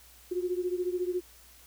sine beating tone pair, 355.8 / 369.8 Hz, F4 / F#4, +32 / -1 cents, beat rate 14 Hz, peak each -30 / -33 dBFS, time 0.31-1.21 s, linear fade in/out 10 ms, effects added 60 Hz sine -59 dBFS peak until 1.66 s + white hiss -56 dBFS RMS until 1.66 s

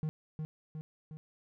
triangle tone with echo, 155.56 Hz, D#3, in tune, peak -29 dBFS, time 0.03-0.09 s, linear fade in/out 0 ms, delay 360 ms, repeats 3, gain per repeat -4 dB, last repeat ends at 1.17 s, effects none

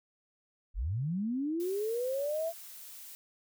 sine linear sweep, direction up, 34.65 to 676 Hz, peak -30 dBFS, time 0.74-2.53 s, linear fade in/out 50 ms
blue noise, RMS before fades -48 dBFS, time 1.6-3.15 s, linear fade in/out 0 ms
effects none

